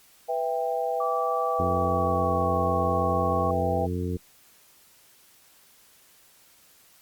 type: chord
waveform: sine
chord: E minor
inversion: second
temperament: just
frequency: 494.4 / 659.3 / 791.1 Hz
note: B4 / E5 / G5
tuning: +2 / 0 / +16 cents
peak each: -29 dBFS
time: 0.28-3.87 s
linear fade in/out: 20 ms
type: tone with pitch glide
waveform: sine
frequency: 1158 to 1105.1 Hz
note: D6 to C#6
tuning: -25 to -6 cents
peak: -28 dBFS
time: 1-3.51 s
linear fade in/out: 5 ms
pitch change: -81 cents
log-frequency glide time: 1.47-2.59 s
type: harmonic tone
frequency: 89.6 Hz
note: F2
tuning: 45 cents sharp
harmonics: 1 / 2 / 3 / 4 / 5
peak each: -29 / -32 / -34 / -35 / -36 dBFS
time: 1.59-4.17 s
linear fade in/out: 5 ms
effects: white hiss -57 dBFS RMS until 7.01 s + Opus 48 kbps